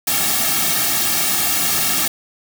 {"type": "noise with comb filter", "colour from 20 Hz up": "white", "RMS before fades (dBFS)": -18, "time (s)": [0.07, 2.08], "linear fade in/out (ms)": 5, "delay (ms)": 2, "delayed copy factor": -0.9, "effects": []}